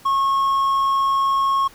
triangle tone, 1091 Hz, C#6, 28 cents flat, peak -14 dBFS, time 0.05-1.68 s, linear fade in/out 10 ms, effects pink hiss -47 dBFS RMS until 1.74 s

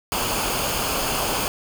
pink noise with comb filter, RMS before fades -24 dBFS, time 0.12-1.48 s, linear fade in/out 0 ms, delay 0.52 ms, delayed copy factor -0.55, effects none

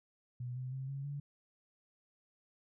sine tone with pitch steps, 123.47 / 128.05 / 132.79 / 137.71 / 142.82 Hz, B2 / C3 / C3 / C#3 / D3, 0 / -37 / +26 / -11 / -48 cents, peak -38 dBFS, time 0.4-1.2 s, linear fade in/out 5 ms, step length 160 ms, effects none

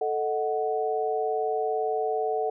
sine chord, D# diminished, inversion second, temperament equal, 440 / 622.3 / 740 Hz, A4 / D#5 / F#5, 0 / 0 / 0 cents, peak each -27 / -33 / -28 dBFS, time 0.01-2.5 s, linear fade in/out 5 ms, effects none

